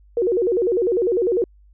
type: tone with vibrato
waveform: sine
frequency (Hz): 415.3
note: G#4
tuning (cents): 0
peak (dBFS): -16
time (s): 0.17-1.44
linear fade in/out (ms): 2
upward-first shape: square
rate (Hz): 10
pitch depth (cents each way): 220
effects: added 50 Hz sine -48 dBFS peak until 1.73 s

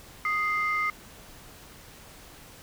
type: tone pair together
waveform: sine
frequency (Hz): 1244 / 2092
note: D#6 / C7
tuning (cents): -1 / -1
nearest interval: major sixth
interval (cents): 900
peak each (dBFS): -26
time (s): 0.25-0.9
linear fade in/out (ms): 2
effects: tanh soft clip ceiling -19 dBFS + pink hiss -49 dBFS RMS until 2.62 s

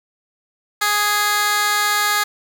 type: tone with high-pass filter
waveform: 15% pulse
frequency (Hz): 415.4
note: G#4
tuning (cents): 0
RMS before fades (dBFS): -18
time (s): 0.81-2.24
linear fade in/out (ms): 10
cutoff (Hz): 1400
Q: 0.84
effects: none

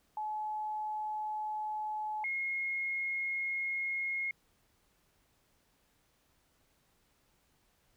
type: tone pair in turn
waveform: sine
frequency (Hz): 855 / 2154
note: A5 / C7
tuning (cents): -50 / +50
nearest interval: octave + major third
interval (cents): 1600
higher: second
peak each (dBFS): -34 / -32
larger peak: second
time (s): 0.17-2.24 / 2.24-4.31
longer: neither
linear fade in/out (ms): 2
effects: pink hiss -72 dBFS RMS until 7.96 s

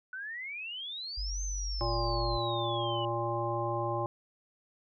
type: exponential two-way sweep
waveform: sine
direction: up then down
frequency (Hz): 1477 to 6310 to 2920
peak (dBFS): -37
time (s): 0.13-3.05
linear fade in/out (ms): 2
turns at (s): 1.42
type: tone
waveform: sine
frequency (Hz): 48.13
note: G1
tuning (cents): -31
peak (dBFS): -33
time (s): 1.17-2.38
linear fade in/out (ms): 10
type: harmonic tone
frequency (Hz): 116.54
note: A#2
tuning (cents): 0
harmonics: 1 / 3 / 5 / 7 / 9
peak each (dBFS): -36 / -36 / -36 / -36 / -36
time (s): 1.81-4.06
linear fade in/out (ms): 0
effects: none

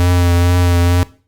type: tone with vibrato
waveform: square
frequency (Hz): 87.9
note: F2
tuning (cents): +12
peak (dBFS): -10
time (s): 0-1.03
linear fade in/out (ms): 0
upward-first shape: triangle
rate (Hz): 2.2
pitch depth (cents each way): 26
effects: noise-tail reverb RT60 0.4 s tail -19 dB re dry + Opus 48 kbps

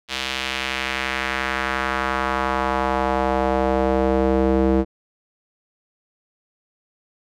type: tone with band-pass filter sweep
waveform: square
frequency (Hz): 65.7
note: C2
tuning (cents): +8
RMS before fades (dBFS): -21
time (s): 0.08-4.85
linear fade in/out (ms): 50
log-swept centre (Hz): 3400 to 360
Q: 1.5
effects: none

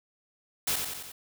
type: noise with echo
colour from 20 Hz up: white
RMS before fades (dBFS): -28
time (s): 0.67-0.76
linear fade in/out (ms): 5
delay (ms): 90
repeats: 4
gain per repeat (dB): -4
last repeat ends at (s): 1.12
effects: none

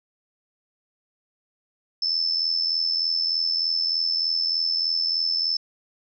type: tone with amplitude modulation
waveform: sine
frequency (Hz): 5274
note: E8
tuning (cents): 0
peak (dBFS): -18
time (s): 2.02-5.57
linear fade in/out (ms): 5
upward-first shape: sine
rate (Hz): 83.3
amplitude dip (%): 65
effects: none

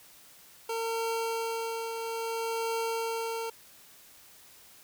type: tone with tremolo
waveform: 25% pulse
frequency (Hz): 455.4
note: A#4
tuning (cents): -40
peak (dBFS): -25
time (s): 0.69-3.5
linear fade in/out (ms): 5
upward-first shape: triangle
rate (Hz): 0.6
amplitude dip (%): 45
effects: white hiss -55 dBFS RMS until 4.83 s

